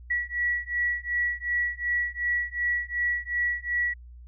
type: beating tone pair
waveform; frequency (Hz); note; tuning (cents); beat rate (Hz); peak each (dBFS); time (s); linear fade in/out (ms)
sine; 1935 / 1937.7; B6 / B6; -36 / -33; 2.7; -28; 0.1-3.94; 10
effects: added 60 Hz sine -43 dBFS peak until 4.27 s